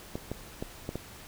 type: clicks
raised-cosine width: 2 ms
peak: -20 dBFS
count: 5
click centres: 0.155 / 0.316 / 0.625 / 0.891 / 0.956 s
effects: pink hiss -48 dBFS RMS until 1.27 s